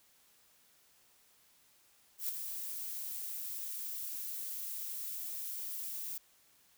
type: noise with ADSR envelope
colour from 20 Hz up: violet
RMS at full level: -34 dBFS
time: 2.18-6.18 s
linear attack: 110 ms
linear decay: 9 ms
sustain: -7 dB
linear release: 5 ms
effects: white hiss -67 dBFS RMS until 6.77 s